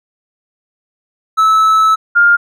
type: tone pair in turn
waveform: triangle / sine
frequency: 1304 / 1407.5 Hz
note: E6 / F6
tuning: -19 / +13 cents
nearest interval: minor second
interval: 132 cents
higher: second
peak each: -5 dBFS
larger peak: neither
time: 1.37-1.96 / 2.15-2.37 s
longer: first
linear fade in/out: 20 ms
effects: none